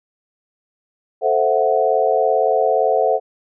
sine chord, F# half-diminished seventh, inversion first, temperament equal with one note detuned, 440 / 523.3 / 662.3 / 740 Hz, A4 / C5 / E5 / F#5, 0 / 0 / +8 / 0 cents, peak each -19 dBFS, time 1.21-3.2 s, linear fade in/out 50 ms, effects none

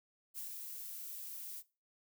violet noise with ADSR envelope, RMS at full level -43 dBFS, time 0.34-1.63 s, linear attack 40 ms, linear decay 120 ms, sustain -3 dB, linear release 45 ms, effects noise-tail reverb RT60 0.3 s tail -19 dB re dry

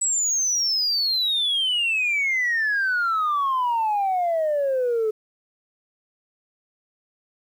sine exponential sweep, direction down, 7902 to 426.3 Hz, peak -18 dBFS, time 0.01-5.11 s, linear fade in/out 10 ms, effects tanh soft clip ceiling -17 dBFS + 9-bit

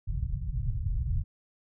pink low-pass noise, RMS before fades -30 dBFS, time 0.07-1.24 s, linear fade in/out 20 ms, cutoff 140 Hz, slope 48 dB/octave, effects none

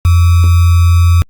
sine tone with sample-and-hold, 86 Hz, F2, 26 cents flat, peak -4 dBFS, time 0.05-1.22 s, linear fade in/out 0 ms, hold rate 1225 Hz, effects Opus 48 kbps

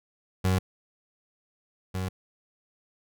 30% pulse tone pair in turn, 93.2 / 93.2 Hz, F#2 / F#2, +13 / +13 cents, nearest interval unison, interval 0 cents, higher neither, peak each -19 / -26 dBFS, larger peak first, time 0.44-0.59 / 1.94-2.09 s, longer neither, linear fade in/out 10 ms, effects none

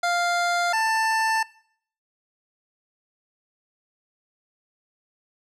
25% pulse tone pair in turn, 698.5 / 887.7 Hz, F5 / A5, 0 / +15 cents, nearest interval major third, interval 415 cents, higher second, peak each -17 dBFS, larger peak neither, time 0.03-0.73 / 0.73-1.43 s, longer neither, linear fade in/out 5 ms, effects noise-tail reverb RT60 0.6 s tail -20 dB re dry + low-pass 8000 Hz 12 dB/octave

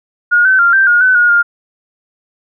sine tone with pitch steps, 1434 / 1529 / 1392 / 1566 / 1431 / 1511 / 1439 / 1409 Hz, F6 / G6 / F6 / G6 / F6 / F#6 / F#6 / F6, +45 / -44 / -6 / -2 / +42 / +36 / -49 / +15 cents, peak -6 dBFS, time 0.31-1.43 s, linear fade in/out 20 ms, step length 140 ms, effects none

